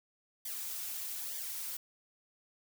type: noise with flanger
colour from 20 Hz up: blue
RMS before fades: -40 dBFS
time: 0.45-1.77 s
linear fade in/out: 5 ms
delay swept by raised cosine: 0.74 to 5.44 ms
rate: 1.1 Hz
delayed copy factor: -0.75
effects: none